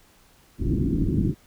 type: low-pass noise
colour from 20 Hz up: white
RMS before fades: -23 dBFS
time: 0.58-1.35 s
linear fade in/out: 50 ms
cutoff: 330 Hz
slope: 48 dB/octave
effects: pink hiss -57 dBFS RMS until 1.46 s